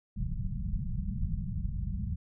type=low-pass noise; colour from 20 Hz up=pink; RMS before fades=-33 dBFS; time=0.16-2.16 s; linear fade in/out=10 ms; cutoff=210 Hz; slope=96 dB/octave; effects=none